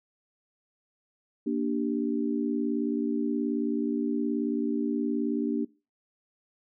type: chord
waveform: sine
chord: G minor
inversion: first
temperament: just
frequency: 235.2 / 294 / 392 Hz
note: Bb3 / D4 / G4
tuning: +16 / +2 / 0 cents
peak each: -29 / -28 / -34 dBFS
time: 1.46-5.65 s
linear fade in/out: 10 ms
effects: noise-tail reverb RT60 0.3 s tail -21 dB re dry